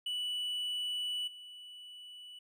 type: tone with level steps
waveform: triangle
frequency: 2960 Hz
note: F#7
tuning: in tune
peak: -32 / -46 dBFS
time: 0.06-2.39 s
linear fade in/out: 5 ms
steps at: 1.27 s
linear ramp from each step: 10 ms
effects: none